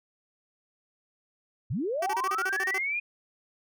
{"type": "linear sweep", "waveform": "sine", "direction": "up", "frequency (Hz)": [88.1, 2472], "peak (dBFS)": -27, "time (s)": [1.7, 3], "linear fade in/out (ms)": 10}
{"type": "tone bursts", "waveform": "10% pulse", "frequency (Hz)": 382.7, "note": "G4", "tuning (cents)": -42, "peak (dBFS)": -22, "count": 11, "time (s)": [2.02, 2.783], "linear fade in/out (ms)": 5, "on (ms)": 43, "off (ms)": 29}
{"effects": []}